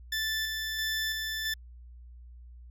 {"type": "tone with tremolo", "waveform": "20% pulse", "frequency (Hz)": 1760, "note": "A6", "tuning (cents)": 0, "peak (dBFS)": -24, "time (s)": [0.12, 1.54], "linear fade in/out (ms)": 5, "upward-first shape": "square", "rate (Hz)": 1.5, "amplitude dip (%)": 30, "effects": ["added 60 Hz sine -46 dBFS peak until 2.7 s"]}